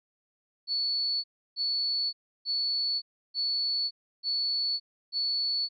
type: tone bursts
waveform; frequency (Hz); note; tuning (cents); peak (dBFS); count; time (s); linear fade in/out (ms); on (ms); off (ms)
sine; 4435; C#8; 0; -26; 6; 0.67-5.69; 50; 570; 320
effects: none